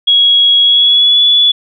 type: tone with pitch glide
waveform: sine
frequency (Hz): 3322 to 3427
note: G#7 to A7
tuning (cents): 0 to -46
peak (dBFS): -5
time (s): 0.07-1.52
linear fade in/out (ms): 10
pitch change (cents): +54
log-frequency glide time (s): 0.62-1.21
effects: none